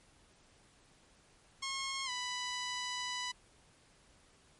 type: tone with pitch glide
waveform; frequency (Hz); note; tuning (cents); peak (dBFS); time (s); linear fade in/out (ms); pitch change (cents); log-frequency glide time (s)
10% pulse; 1081 to 991.3; C#6 to B5; -44 to +6; -28; 1.62-3.32; 10; -150; 2.05-2.1
effects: pink hiss -65 dBFS RMS until 4.59 s + MP3 48 kbps